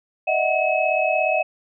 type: tone cluster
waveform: sine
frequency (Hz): 611 / 648 / 742 / 2572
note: D#5 / E5 / F#5 / E7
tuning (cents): -32 / -30 / +5 / -43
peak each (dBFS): -23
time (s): 0.27-1.43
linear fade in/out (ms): 10
effects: none